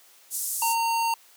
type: band-pass noise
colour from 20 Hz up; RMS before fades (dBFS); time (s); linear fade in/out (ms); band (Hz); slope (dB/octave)
pink; -30; 0.3-0.76; 50; 7300 to 14000; 24
type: tone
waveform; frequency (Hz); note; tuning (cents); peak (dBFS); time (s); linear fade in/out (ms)
square; 918; A#5; -27; -23; 0.62-1.14; 2
effects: white hiss -55 dBFS RMS until 1.36 s + high-pass 400 Hz 12 dB/octave